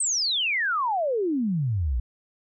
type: exponential sweep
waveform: sine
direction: down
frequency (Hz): 8620 to 55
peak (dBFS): -22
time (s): 0-2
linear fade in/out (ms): 5
effects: none